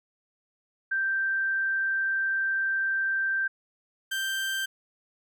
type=tone pair in turn; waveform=sine / 30% pulse; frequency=1568 / 1568 Hz; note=G6 / G6; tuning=0 / 0 cents; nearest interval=unison; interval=0 cents; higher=neither; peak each=-24 / -25 dBFS; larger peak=first; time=0.91-3.48 / 4.11-4.66 s; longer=first; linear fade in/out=10 ms; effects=none